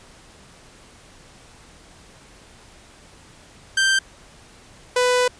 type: tone pair in turn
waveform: sawtooth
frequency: 1568 / 497.2 Hz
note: G6 / B4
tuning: 0 / +12 cents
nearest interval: octave + minor sixth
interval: 1988 cents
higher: first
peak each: -12 dBFS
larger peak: neither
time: 3.77-3.99 / 4.96-5.28 s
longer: second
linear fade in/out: 5 ms
effects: pink hiss -48 dBFS RMS until 5.39 s + resampled to 22050 Hz